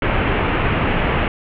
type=low-pass noise; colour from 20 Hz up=pink; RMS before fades=-18 dBFS; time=0.02-1.28 s; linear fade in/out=2 ms; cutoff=2900 Hz; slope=48 dB/octave; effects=none